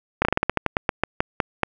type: slowing click train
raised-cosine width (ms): 0.5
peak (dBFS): -3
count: 15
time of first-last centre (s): 0.22-1.633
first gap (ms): 30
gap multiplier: 1.17
effects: none